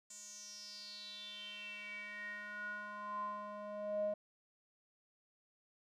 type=tone with band-pass filter sweep; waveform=square; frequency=207.7 Hz; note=G#3; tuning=in tune; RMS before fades=-45 dBFS; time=0.1-4.14 s; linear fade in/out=5 ms; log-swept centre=7300 to 580 Hz; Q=8; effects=none